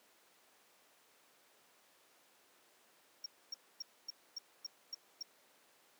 triangle tone bursts, 5560 Hz, F8, 9 cents flat, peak -38 dBFS, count 8, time 3.24-5.228 s, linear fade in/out 5 ms, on 21 ms, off 260 ms, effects pink hiss -67 dBFS RMS until 5.99 s + high-pass 400 Hz 12 dB/octave

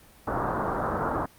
white low-pass noise, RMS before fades -28 dBFS, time 0.27-1.26 s, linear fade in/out 5 ms, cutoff 1400 Hz, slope 48 dB/octave, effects pink hiss -54 dBFS RMS until 1.38 s + Opus 32 kbps

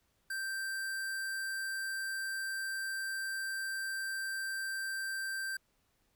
square tone, 1568 Hz, G6, in tune, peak -36 dBFS, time 0.3-5.57 s, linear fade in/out 5 ms, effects pink hiss -75 dBFS RMS until 6.15 s

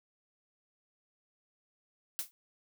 blue noise with exponential decay, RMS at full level -31 dBFS, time 2.19-2.31 s, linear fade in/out 0 ms, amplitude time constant 26 ms, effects none

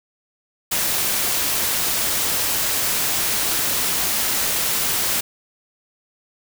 white noise, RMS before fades -21 dBFS, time 0.71-5.21 s, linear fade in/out 10 ms, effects none

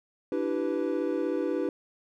triangle chord, E minor seventh, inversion third, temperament equal with one note detuned, 293.7 / 329.6 / 386.6 / 493.9 Hz, D4 / E4 / G4 / B4, 0 / 0 / -24 / 0 cents, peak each -30 dBFS, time 0.32-1.69 s, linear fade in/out 2 ms, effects none

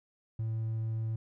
triangle tone, 111.6 Hz, A2, 25 cents sharp, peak -28 dBFS, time 0.39-1.16 s, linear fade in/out 5 ms, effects tanh soft clip ceiling -25 dBFS

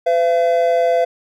triangle tone pair together, 508 / 678.1 Hz, B4 / E5, +49 / +49 cents, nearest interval perfect fourth, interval 500 cents, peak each -14 / -13 dBFS, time 0.06-1.05 s, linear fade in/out 10 ms, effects none

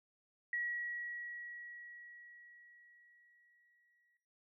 sine tone with exponential decay, 1918 Hz, A#6, 49 cents sharp, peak -34 dBFS, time 0.53-4.17 s, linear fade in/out 2 ms, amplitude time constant 790 ms, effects noise-tail reverb RT60 0.6 s tail -20 dB re dry

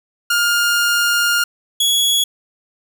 sawtooth tone pair in turn, 1412 / 3358 Hz, F6 / G#7, +19 / +18 cents, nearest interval octave + minor third, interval 1499 cents, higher second, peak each -10 dBFS, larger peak neither, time 0.3-1.44 / 1.8-2.24 s, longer first, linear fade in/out 5 ms, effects none

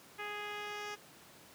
10% pulse tone with low-pass filter sweep, 415.1 Hz, G#4, 1 cent flat, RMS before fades -42 dBFS, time 0.18-0.96 s, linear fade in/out 20 ms, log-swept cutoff 2500 to 5100 Hz, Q 1.7, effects pink hiss -57 dBFS RMS until 1.54 s + high-pass 150 Hz 12 dB/octave

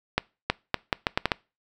accelerating click train, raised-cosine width 0.3 ms, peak -5 dBFS, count 8, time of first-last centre 0.18-1.318 s, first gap 320 ms, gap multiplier 0.76, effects noise-tail reverb RT60 0.3 s tail -24 dB re dry

